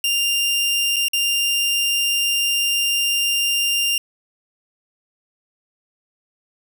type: tone with dropouts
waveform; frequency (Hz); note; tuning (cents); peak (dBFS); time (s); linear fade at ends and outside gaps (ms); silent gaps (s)
sawtooth; 2794; F7; 0; -14; 0.04-3.98; 2; 0.961-0.965 / 1.084-1.133
effects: none